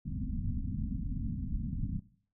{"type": "low-pass noise", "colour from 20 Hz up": "pink", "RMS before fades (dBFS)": -35, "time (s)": [0.05, 2], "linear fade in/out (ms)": 5, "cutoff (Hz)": 270, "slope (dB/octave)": 96, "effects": ["noise-tail reverb RT60 0.5 s tail -17 dB re dry"]}